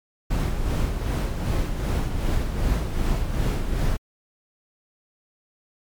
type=noise with tremolo; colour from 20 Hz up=brown; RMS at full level=-21 dBFS; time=0.3-3.97 s; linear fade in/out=10 ms; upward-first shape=sine; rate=2.6 Hz; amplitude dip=50%; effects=MP3 96 kbps